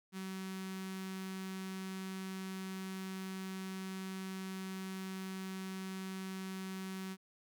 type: tone with notch filter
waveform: sawtooth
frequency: 189.5 Hz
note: F#3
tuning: 42 cents sharp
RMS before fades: -43 dBFS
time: 0.12-7.17 s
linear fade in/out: 50 ms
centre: 600 Hz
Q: 0.87
effects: none